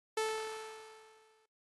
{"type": "tone with exponential decay", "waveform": "sawtooth", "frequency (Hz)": 438.4, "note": "A4", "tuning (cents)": -6, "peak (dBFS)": -26, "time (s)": [0.17, 1.46], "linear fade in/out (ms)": 5, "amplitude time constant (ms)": 280, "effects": ["noise-tail reverb RT60 0.2 s tail -21 dB re dry", "AAC 32 kbps"]}